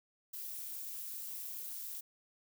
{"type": "noise with amplitude modulation", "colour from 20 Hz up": "violet", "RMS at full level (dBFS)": -40, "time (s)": [0.33, 2.01], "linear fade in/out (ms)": 10, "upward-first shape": "sine", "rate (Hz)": 260, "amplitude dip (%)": 80, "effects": []}